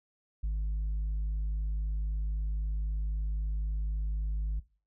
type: tone with tanh clipping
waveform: triangle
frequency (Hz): 51.91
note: G#1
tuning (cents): 0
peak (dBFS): -29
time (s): 0.43-4.6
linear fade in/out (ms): 10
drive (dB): 7
effects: noise-tail reverb RT60 0.4 s tail -22 dB re dry